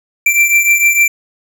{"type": "beating tone pair", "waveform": "square", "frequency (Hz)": [2349, 2355.6], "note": ["D7", "D7"], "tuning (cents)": [0, 5], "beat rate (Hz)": 6.6, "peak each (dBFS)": [-10, -15], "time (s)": [0.26, 1.08], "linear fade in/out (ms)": 5, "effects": []}